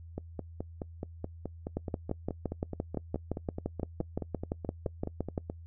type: two click trains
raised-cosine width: 2 ms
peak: -22 / -18 dBFS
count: 26 / 22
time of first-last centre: 0.18-5.499 / 1.77-5.378 s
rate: 4.7 / 5.82 Hz
effects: noise-tail reverb RT60 0.1 s tail -24 dB re dry + added 83 Hz sine -45 dBFS peak until 5.66 s